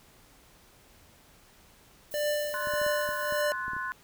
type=noise; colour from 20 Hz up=violet; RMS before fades=-43 dBFS; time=2.11-3.42 s; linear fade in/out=5 ms
type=tone with tremolo; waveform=square; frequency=593 Hz; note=D5; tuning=17 cents sharp; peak=-26 dBFS; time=2.14-3.52 s; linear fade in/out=0 ms; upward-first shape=triangle; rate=1.7 Hz; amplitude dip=75%
type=chord; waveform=sine; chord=F# diminished; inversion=second; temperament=equal with one note detuned; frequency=1046.5 / 1480 / 1727.8 Hz; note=C6 / F#6 / A6; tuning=0 / 0 / -32 cents; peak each=-35 / -34 / -39 dBFS; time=2.54-3.92 s; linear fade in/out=0 ms
type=clicks; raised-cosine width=3 ms; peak=-32 dBFS; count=9; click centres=2.672 / 2.737 / 2.816 / 2.865 / 3.09 / 3.324 / 3.681 / 3.734 / 3.766 s
effects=pink hiss -58 dBFS RMS until 4.03 s